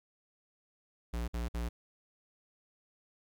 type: tone bursts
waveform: square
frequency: 58.7 Hz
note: A#1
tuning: 13 cents sharp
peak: -34 dBFS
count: 3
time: 1.13-1.69 s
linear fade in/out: 10 ms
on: 150 ms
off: 55 ms
effects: 12-bit